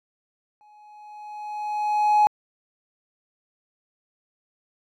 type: tone with exponential growth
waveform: triangle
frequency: 841 Hz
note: G#5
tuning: 22 cents sharp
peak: -10 dBFS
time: 0.61-2.27 s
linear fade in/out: 0 ms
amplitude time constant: 360 ms
effects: tanh soft clip ceiling -9 dBFS